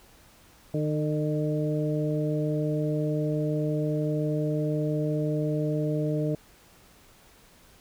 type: harmonic tone with a mistuned harmonic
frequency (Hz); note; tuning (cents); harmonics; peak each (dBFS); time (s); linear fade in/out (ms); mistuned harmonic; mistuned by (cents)
152.2; D#3; -38; 1 / 2 / 3 / 4; -27 / -30 / -32 / -33; 0.74-6.35; 2; 3; -22
effects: pink hiss -56 dBFS RMS until 7.8 s